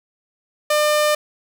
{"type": "tone", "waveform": "sawtooth", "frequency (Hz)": 600, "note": "D5", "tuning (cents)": 37, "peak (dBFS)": -11, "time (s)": [0.7, 1.15], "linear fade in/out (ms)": 5, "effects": []}